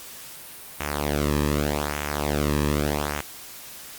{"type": "tone with flanger", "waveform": "sawtooth", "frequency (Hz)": 73.42, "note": "D2", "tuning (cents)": 0, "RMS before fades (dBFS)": -25, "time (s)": [0.8, 3.21], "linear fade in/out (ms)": 5, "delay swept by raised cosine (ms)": [0.21, 1.41], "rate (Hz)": 0.83, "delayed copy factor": -0.8, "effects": ["white hiss -41 dBFS RMS until 3.98 s", "Opus 48 kbps"]}